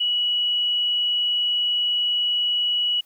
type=tone; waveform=sine; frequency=2930 Hz; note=F#7; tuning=18 cents flat; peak=-19 dBFS; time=0-3.01 s; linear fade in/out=10 ms; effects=white hiss -60 dBFS RMS until 3.05 s